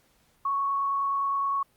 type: tone with frequency modulation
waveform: sine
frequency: 1108.7 Hz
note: C#6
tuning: in tune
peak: -24 dBFS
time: 0.45-1.63 s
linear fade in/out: 5 ms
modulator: 29.7 Hz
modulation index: 0.4
effects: pink hiss -65 dBFS RMS until 1.76 s + Opus 48 kbps